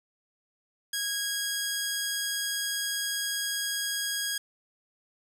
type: tone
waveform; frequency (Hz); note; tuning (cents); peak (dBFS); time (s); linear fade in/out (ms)
10% pulse; 1645; G#6; -17; -20; 0.93-4.38; 5
effects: none